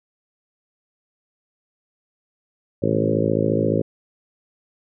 harmonic tone with a mistuned harmonic, 54.4 Hz, A1, 19 cents flat, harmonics 2 / 3 / 4 / 5 / 6 / 7 / 8 / 9 / 10, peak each -26 / -26 / -26 / -26 / -26 / -26 / -26 / -26 / -26 dBFS, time 2.82-3.82 s, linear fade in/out 10 ms, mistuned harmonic 3, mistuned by -20 cents, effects none

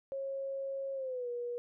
sine tone with pitch glide, 544 to 481.9 Hz, C#5 to B4, -33 to -43 cents, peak -35 dBFS, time 0.12-1.58 s, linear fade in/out 0 ms, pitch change -210 cents, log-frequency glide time 0.94-1.29 s, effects none

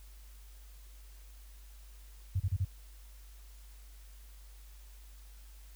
sine tone bursts, 94 Hz, F#2, 28 cents sharp, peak -27 dBFS, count 4, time 2.35-2.65 s, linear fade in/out 10 ms, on 51 ms, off 32 ms, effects added 50 Hz sine -50 dBFS peak until 5.75 s + white hiss -62 dBFS RMS until 5.75 s

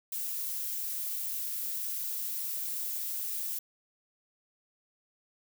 violet noise, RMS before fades -35 dBFS, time 0.12-3.59 s, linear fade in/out 5 ms, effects none

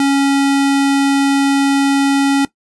square tone, 277.2 Hz, C#4, in tune, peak -11 dBFS, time 0-2.45 s, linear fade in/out 2 ms, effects noise-tail reverb RT60 0.1 s tail -18 dB re dry + resampled to 24000 Hz

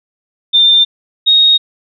sine tone pair in turn, 3594 / 3741 Hz, A7 / A#7, +36 / +5 cents, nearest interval minor second, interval 69 cents, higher second, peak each -5 dBFS, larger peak neither, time 0.53-0.85 / 1.26-1.58 s, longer neither, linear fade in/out 20 ms, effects none

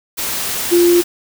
sine tone in noise, 347.9 Hz, F4, 7 cents flat, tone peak -8 dBFS, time 0.71-1.02 s, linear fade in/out 20 ms, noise white, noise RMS -21 dBFS, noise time 0.17-1.04 s, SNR +10 dB, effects none

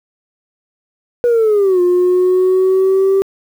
sine linear two-way sweep, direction down then up, 488 to 354.5 to 390.2 Hz, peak -7 dBFS, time 1.24-3.22 s, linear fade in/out 0 ms, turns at 1.81 s, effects tanh soft clip ceiling -7 dBFS + 7-bit

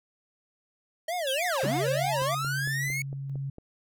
square tone with vibrato, 617 Hz, D#5, 15 cents flat, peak -29 dBFS, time 1.08-2.35 s, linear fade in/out 5 ms, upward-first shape sine, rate 3.3 Hz, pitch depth 280 cents each way
45% pulse linear two-way sweep, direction down then up, 3530 to 178.4 to 2240 Hz, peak -29 dBFS, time 1.27-3.02 s, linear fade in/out 2 ms, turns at 1.67 s
sine tone with tremolo, 137.5 Hz, C#3, 14 cents flat, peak -30 dBFS, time 1.63-3.5 s, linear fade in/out 5 ms, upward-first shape square, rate 1.2 Hz, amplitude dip 25%
click train, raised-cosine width 2 ms, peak -30 dBFS, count 7, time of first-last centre 2.22-3.584 s, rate 4.4 Hz
effects none

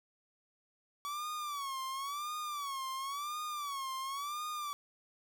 45% pulse tone with vibrato, 1136 Hz, C#6, 42 cents sharp, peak -37 dBFS, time 1.05-4.73 s, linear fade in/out 0 ms, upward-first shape sine, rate 0.95 Hz, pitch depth 130 cents each way, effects none

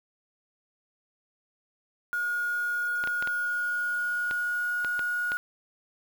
sine tone with pitch glide, 1437 to 1446.2 Hz, F6 to F#6, +49 to -40 cents, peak -26 dBFS, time 2.13-5.37 s, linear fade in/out 0 ms, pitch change +11 cents, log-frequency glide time 2.67-4.82 s
clicks, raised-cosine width 0.3 ms, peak -19 dBFS, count 8, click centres 3.039 / 3.074 / 3.225 / 3.274 / 4.311 / 4.847 / 4.993 / 5.319 s
effects 7-bit

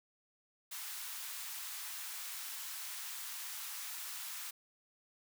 white high-pass noise, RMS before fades -44 dBFS, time 0.71-4.51 s, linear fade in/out 10 ms, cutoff 900 Hz, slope 24 dB/octave, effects none

